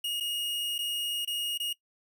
45% pulse tone with dropouts, 2866 Hz, F7, 44 cents sharp, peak -29 dBFS, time 0.04-1.73 s, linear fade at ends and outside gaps 5 ms, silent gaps 0.201-0.206 / 0.782-0.788 / 1.25-1.274 / 1.577-1.599 s, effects noise-tail reverb RT60 0.1 s tail -20 dB re dry

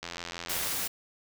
click train, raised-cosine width 0.2 ms, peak -19 dBFS, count 56, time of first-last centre 0.03-0.671 s, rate 85.8 Hz
white noise, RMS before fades -32 dBFS, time 0.49-0.88 s, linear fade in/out 10 ms
effects none

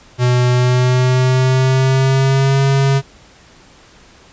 square tone with pitch glide, 124 to 136.79 Hz, B2 to C#3, +7 to -23 cents, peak -11 dBFS, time 0.18-3.02 s, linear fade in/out 50 ms, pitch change +170 cents, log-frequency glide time 0.51-2.61 s, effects pink hiss -45 dBFS RMS until 4.32 s + resampled to 16000 Hz

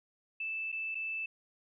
sine tone with dropouts, 2637 Hz, E7, in tune, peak -34 dBFS, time 0.4-1.26 s, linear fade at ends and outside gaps 5 ms, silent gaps 0.719-0.725 / 0.947-0.952 s, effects none

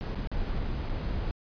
brown noise with dropouts, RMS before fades -31 dBFS, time 0.01-1.31 s, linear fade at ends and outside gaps 0 ms, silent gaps 0.148-0.156 / 0.273-0.316 / 0.889-0.896 s, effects resampled to 11025 Hz

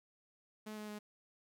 sawtooth tone with pitch steps, 214.2 / 211.9 / 209.5 Hz, A3 / G#3 / G#3, -46 / +35 / +15 cents, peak -40 dBFS, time 0.66-0.99 s, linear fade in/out 10 ms, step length 110 ms, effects 13-bit

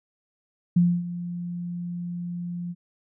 sine tone with ADSR envelope, 174.61 Hz, F3, in tune, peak -14 dBFS, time 0.76-2.75 s, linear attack 8 ms, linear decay 260 ms, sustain -15 dB, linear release 42 ms, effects none

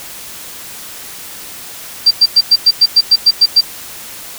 sine tone bursts, 4699 Hz, D8, in tune, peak -3 dBFS, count 11, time 2.06-3.61 s, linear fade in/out 10 ms, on 50 ms, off 100 ms, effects white hiss -30 dBFS RMS until 4.38 s

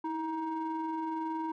triangle ring-modulated tone, 311.1 Hz, D#4, in tune, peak -27 dBFS, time 0.04-1.52 s, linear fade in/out 5 ms, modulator 633 Hz, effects none

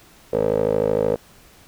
15% pulse tone with band-pass filter, 53.2 Hz, G#1, 42 cents sharp, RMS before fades -20 dBFS, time 0.33-1.16 s, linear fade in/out 5 ms, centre 470 Hz, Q 4.7, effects pink hiss -50 dBFS RMS until 1.67 s

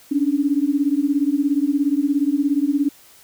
sine beating tone pair, 277.2 / 294.2 Hz, C#4 / D4, 0 / +3 cents, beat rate 17 Hz, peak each -19 dBFS, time 0.11-2.89 s, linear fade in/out 10 ms, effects white hiss -49 dBFS RMS until 3.23 s

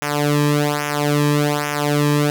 sawtooth tone with flanger, 146.83 Hz, D3, in tune, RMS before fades -18 dBFS, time 0.02-2.3 s, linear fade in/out 0 ms, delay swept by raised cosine 0.23 to 1.43 ms, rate 1.2 Hz, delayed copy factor -0.9, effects none

